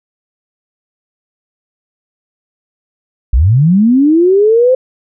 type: linear sweep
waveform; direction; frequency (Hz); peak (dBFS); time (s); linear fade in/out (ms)
sine; up; 50.2 to 523.3; -5; 3.33-4.75; 5
effects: none